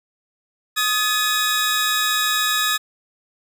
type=tone cluster; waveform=sawtooth; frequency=1247 / 1712 / 3801 Hz; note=D#6 / A6 / A#7; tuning=+3 / -48 / +33 cents; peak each=-19 dBFS; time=0.76-2.78 s; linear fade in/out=20 ms; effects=none